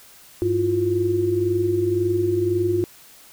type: tone cluster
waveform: sine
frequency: 100.9 / 332.9 / 354.8 Hz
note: G#2 / E4 / F4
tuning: -49 / +17 / +27 cents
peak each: -26 / -27 / -19 dBFS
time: 0.42-2.84 s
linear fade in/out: 0 ms
effects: white hiss -48 dBFS RMS until 3.32 s